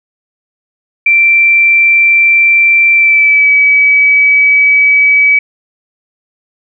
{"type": "tone with pitch glide", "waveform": "sine", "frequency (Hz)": [2349, 2283], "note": ["D7", "D7"], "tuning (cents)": [0, -50], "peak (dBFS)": -4, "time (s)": [1.06, 5.39], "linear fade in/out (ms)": 5, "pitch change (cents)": -50, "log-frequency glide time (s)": [2.93, 3.51], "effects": []}